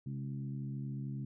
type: harmonic tone with a mistuned harmonic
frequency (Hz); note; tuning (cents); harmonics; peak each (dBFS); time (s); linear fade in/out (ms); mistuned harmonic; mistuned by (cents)
69.4; C#2; +3; 2 / 3 / 4 / 5; -38 / -44 / -49 / -57; 0.06-1.25; 5; 2; -50
effects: none